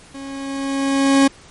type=tone with level ramp; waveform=40% pulse; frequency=273.8 Hz; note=C#4; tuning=21 cents flat; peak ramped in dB=-30 to -8 dBFS; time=0.14-1.28 s; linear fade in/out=10 ms; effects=pink hiss -45 dBFS RMS until 1.5 s + MP3 48 kbps